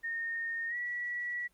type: tone with pitch glide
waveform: sine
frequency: 1838 to 1939.4 Hz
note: A#6 to B6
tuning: -25 to -32 cents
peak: -33 dBFS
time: 0.03-1.48 s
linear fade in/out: 20 ms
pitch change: +93 cents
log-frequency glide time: 0.68-0.76 s
effects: pink hiss -71 dBFS RMS until 1.53 s + Opus 48 kbps